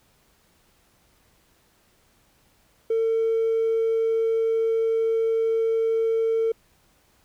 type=tone with hard clipping; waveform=sine; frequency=451.1 Hz; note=A4; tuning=43 cents sharp; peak=-20 dBFS; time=2.9-6.52 s; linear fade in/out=5 ms; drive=1 dB; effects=pink hiss -62 dBFS RMS until 7.24 s